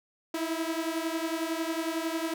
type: beating tone pair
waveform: sawtooth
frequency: 321.3 / 332.3 Hz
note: E4 / E4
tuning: -44 / +14 cents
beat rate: 11 Hz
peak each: -28 / -29 dBFS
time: 0.34-2.34 s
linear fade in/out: 5 ms
effects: none